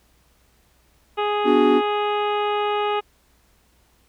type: harmonic tone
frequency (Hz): 415.3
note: G#4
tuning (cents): 0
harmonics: 1 / 2 / 3 / 4 / 5 / 6 / 7 / 8 / 9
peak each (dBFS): -23 / -24 / -27 / -38 / -38 / -35 / -34 / -46 / -45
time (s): 1.17-3.01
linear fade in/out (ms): 20
type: chord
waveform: triangle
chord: G# half-diminished seventh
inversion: first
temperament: equal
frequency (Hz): 246.9 / 293.7 / 370 / 415.3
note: B3 / D4 / F#4 / G#4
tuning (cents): 0 / 0 / 0 / 0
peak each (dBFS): -19 / -18 / -18 / -21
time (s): 1.44-1.82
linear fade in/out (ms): 50
effects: added 60 Hz sine -61 dBFS peak until 4.08 s + pink hiss -61 dBFS RMS until 4.08 s